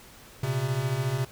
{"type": "beating tone pair", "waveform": "square", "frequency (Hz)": [120, 134], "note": ["B2", "C3"], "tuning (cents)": [-49, 42], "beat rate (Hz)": 14, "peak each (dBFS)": [-31, -28], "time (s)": [0.43, 1.25], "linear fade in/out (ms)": 5, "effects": ["pink hiss -50 dBFS RMS until 1.31 s"]}